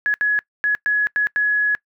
sine tone bursts at uneven times, 1686 Hz, G#6, 26 cents sharp, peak -15 dBFS, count 6, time 0.06-0.14 / 0.21-0.39 / 0.64-0.75 / 0.86-1.07 / 1.16-1.27 / 1.36-1.75 s, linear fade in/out 0 ms, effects noise-tail reverb RT60 0.1 s tail -23 dB re dry

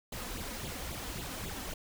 pink noise with flanger, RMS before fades -40 dBFS, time 0.12-1.74 s, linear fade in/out 5 ms, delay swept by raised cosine 0.26 to 4.06 ms, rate 3.7 Hz, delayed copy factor +0.75, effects none

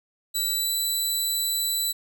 15% pulse tone with pitch glide, 3951 to 3976 Hz, B7 to B7, 0 to +11 cents, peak -17 dBFS, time 0.34-1.93 s, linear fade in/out 20 ms, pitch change +11 cents, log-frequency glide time 0.51-0.72 s, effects none

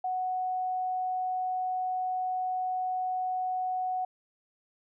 sine tone, 740 Hz, F#5, in tune, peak -28 dBFS, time 0.04-4.05 s, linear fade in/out 5 ms, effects none

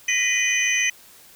sine tone cluster, 1896 / 2003 / 2460 / 3017 / 6080 Hz, A#6 / B6 / D#7 / F#7 / F#8, +29 / +24 / -20 / +33 / +46 cents, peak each -26 / -24 / -22 / -28 / -24 dBFS, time 0.08-0.9 s, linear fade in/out 5 ms, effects tanh soft clip ceiling -10 dBFS + white hiss -49 dBFS RMS until 1.35 s

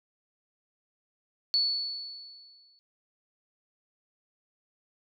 sine tone with exponential decay, 4435 Hz, C#8, in tune, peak -21 dBFS, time 1.54-2.79 s, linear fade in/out 0 ms, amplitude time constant 270 ms, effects none

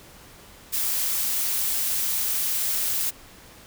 blue noise, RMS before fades -25 dBFS, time 0.72-3.11 s, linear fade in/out 20 ms, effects pink hiss -48 dBFS RMS until 3.66 s

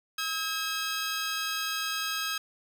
15% pulse tone pair together, 1285.8 / 1620 Hz, E6 / G#6, -43 / -43 cents, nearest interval major third, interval 400 cents, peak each -26 dBFS, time 0.18-2.38 s, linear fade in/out 5 ms, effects none

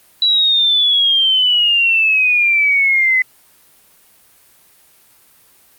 sine exponential sweep, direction down, 3944 to 2019 Hz, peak -10 dBFS, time 0.22-3.22 s, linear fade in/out 2 ms, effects white hiss -50 dBFS RMS until 5.78 s + Opus 32 kbps

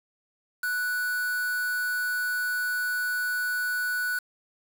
triangle tone with quantisation, 1480 Hz, F#6, in tune, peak -24 dBFS, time 0.63-4.19 s, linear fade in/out 5 ms, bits 6, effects none

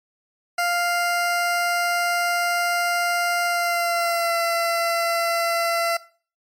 20% pulse tone with pitch glide, 698.5 to 677 Hz, F5 to E5, 0 to +46 cents, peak -15 dBFS, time 0.58-5.97 s, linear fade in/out 5 ms, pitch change -54 cents, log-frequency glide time 3.45-4.35 s, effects noise-tail reverb RT60 0.4 s tail -18 dB re dry + MP3 64 kbps

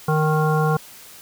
harmonic tone, 154.9 Hz, D#3, 7 cents flat, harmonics 1 / 3 / 5 / 7 / 9, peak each -18 / -23 / -25 / -26 / -28 dBFS, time 0.08-0.77 s, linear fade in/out 5 ms, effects white hiss -43 dBFS RMS until 1.21 s

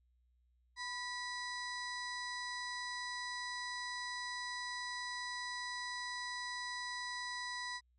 harmonic tone with a mistuned harmonic, 995 Hz, B5, 13 cents sharp, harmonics 1 / 2 / 4 / 5 / 6 / 7 / 8 / 9, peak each -45 / -43 / -48 / -49 / -54 / -64 / -60 / -63 dBFS, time 0.76-7.81 s, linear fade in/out 50 ms, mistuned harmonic 2, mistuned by -40 cents, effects added 61 Hz sine -70 dBFS peak until 7.98 s

